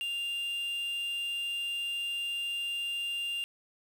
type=tone with quantisation; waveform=triangle; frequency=2794 Hz; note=F7; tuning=in tune; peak=-30 dBFS; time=0.01-3.44 s; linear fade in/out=0 ms; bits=8; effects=none